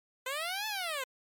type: linear two-way sweep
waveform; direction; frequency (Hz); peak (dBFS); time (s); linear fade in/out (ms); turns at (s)
10% pulse; up then down; 501 to 880 to 501; -25; 0.26-1.04; 5; 0.67
effects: MP3 96 kbps